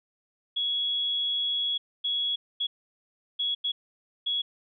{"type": "tone bursts at uneven times", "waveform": "sine", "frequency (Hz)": 3349, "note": "G#7", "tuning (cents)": 14, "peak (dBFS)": -25, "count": 6, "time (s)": [[0.56, 1.78], [2.04, 2.36], [2.6, 2.67], [3.39, 3.55], [3.64, 3.72], [4.26, 4.42]], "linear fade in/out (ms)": 10, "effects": []}